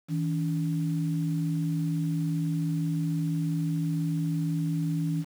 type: tone pair together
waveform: sine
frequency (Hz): 161 / 286.9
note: E3 / D4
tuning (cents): -41 / -40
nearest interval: minor seventh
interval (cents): 1001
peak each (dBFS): -26 / -32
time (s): 0.08-5.25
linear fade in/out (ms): 50
effects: 8-bit

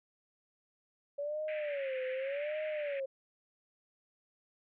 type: tone with vibrato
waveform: sine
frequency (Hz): 564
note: C#5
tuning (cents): +30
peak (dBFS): -34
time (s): 1.18-3.06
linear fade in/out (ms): 10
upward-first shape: sine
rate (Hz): 0.86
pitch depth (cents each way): 160
type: band-pass noise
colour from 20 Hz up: pink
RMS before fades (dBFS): -47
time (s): 1.48-3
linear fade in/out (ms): 2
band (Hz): 1700 to 2600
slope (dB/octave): 48
effects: none

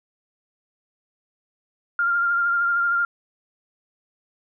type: tone with vibrato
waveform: sine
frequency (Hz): 1396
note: F6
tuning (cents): -1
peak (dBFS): -18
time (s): 1.99-3.05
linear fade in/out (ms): 2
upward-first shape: sine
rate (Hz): 13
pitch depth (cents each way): 22
effects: none

